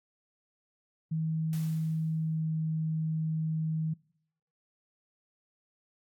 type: tone with pitch glide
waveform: sine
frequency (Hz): 159.5 to 158.58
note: D#3 to D#3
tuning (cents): +43 to +33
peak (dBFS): -28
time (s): 1.11-3.94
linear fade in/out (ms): 10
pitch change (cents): -10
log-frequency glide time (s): 2.13-2.54
type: noise with exponential decay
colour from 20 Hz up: white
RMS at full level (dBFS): -46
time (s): 1.53-2.41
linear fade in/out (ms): 0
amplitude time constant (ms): 190
effects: noise-tail reverb RT60 0.7 s tail -24 dB re dry + AAC 64 kbps